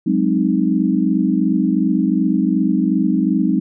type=chord; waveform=sine; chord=Ab dominant seventh; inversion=third; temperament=equal with one note detuned; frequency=185 / 207.7 / 261.6 / 310.2 Hz; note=Gb3 / Ab3 / C4 / Eb4; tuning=0 / 0 / 0 / -5 cents; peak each=-19 dBFS; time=0.06-3.6 s; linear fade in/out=10 ms; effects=none